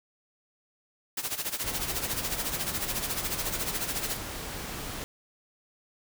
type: noise with tremolo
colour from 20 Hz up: white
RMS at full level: -30 dBFS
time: 1.17-4.17 s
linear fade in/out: 5 ms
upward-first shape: sine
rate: 14 Hz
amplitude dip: 80%
type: noise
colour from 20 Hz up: pink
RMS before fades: -37 dBFS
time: 1.64-5.04 s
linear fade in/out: 0 ms
effects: none